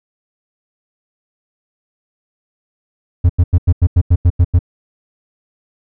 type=tone bursts; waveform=triangle; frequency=87.1 Hz; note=F2; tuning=4 cents flat; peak=-4 dBFS; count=10; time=3.24-4.591 s; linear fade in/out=10 ms; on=55 ms; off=89 ms; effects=none